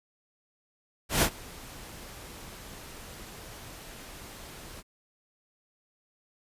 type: noise with ADSR envelope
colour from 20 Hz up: pink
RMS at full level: -21 dBFS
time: 1.09-4.83 s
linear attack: 130 ms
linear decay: 75 ms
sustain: -24 dB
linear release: 36 ms
effects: resampled to 32000 Hz